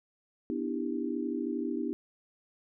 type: chord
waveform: sine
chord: E minor seventh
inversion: second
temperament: just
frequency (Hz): 247.2 / 296.7 / 329.6 / 395.6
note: B3 / D4 / E4 / G4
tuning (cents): +2 / +18 / 0 / +16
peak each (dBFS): -35 / -35 / -36 / -38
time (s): 0.5-1.93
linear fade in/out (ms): 0
effects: none